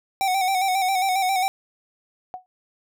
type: tone with vibrato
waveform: square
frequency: 758 Hz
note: F#5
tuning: 42 cents sharp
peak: -20 dBFS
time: 0.21-1.48 s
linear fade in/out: 0 ms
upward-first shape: square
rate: 7.4 Hz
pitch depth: 48 cents each way
type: tone with exponential decay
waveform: sine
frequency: 738 Hz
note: F#5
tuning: 5 cents flat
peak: -26 dBFS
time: 2.34-2.46 s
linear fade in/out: 0 ms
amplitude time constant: 24 ms
effects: none